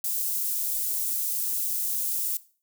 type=high-pass noise; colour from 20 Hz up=white; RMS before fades=-28 dBFS; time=0.04-2.37 s; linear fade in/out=2 ms; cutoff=9800 Hz; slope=12 dB/octave; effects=noise-tail reverb RT60 0.4 s tail -18 dB re dry